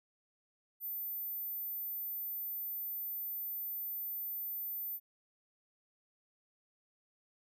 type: tone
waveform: sine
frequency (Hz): 14080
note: A9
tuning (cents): 0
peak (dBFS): -37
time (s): 0.8-5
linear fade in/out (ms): 50
effects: none